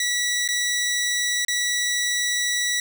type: tone with dropouts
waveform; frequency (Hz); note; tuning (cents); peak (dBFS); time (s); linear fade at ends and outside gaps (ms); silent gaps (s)
15% pulse; 1946; B6; -26; -15; 0-2.8; 2; 0.478-0.487 / 1.449-1.482
effects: none